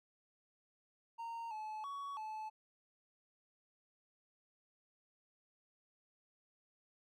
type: tone with pitch steps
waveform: triangle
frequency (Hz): 923 / 862 / 1122 / 867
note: A#5 / A5 / C#6 / A5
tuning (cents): -17 / -36 / +21 / -26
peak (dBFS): -40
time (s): 1.18-2.5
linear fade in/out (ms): 20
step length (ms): 330
effects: none